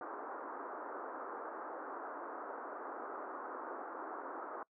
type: band-pass noise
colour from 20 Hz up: white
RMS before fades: -45 dBFS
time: 0.01-4.63 s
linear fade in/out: 2 ms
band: 280 to 1400 Hz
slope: 48 dB/octave
effects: noise-tail reverb RT60 0.1 s tail -24 dB re dry